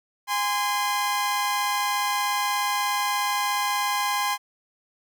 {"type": "tone pair together", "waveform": "sawtooth", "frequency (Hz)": [820, 1034.2], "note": ["G#5", "C6"], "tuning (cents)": [-22, -20], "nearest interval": "major third", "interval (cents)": 402, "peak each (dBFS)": [-23, -21], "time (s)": [0.27, 4.38], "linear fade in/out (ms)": 50, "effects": []}